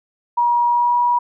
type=tone with pitch glide; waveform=sine; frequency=956 to 966 Hz; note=A#5 to B5; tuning=+43 to -39 cents; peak=-13 dBFS; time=0.37-1.19 s; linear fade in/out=10 ms; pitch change=+18 cents; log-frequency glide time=0.68-0.96 s; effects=none